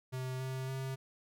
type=tone with pitch steps; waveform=square; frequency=129.2 / 131 / 132.83 Hz; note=C3 / C3 / C3; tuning=-21 / +2 / +26 cents; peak=-37 dBFS; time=0.12-0.96 s; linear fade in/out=20 ms; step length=280 ms; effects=none